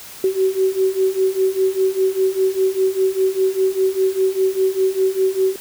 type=beating tone pair; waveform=sine; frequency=376.9 / 381.9 Hz; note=F#4 / G4; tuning=+32 / -45 cents; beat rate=5 Hz; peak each=-19 / -17 dBFS; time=0.24-5.56 s; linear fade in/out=2 ms; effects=white hiss -37 dBFS RMS until 5.6 s